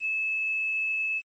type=tone with quantisation; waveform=sine; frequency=2606 Hz; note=E7; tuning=20 cents flat; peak=-25 dBFS; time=0-1.22 s; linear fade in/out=50 ms; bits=9; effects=MP3 32 kbps